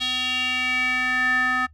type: tone with band-pass filter sweep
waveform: square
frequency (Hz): 253.7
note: B3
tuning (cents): +47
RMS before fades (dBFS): -23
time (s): 0-1.67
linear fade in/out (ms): 20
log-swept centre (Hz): 3400 to 1500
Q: 5.4
effects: noise-tail reverb RT60 0.1 s tail -23 dB re dry + added 76 Hz sine -48 dBFS peak until 1.73 s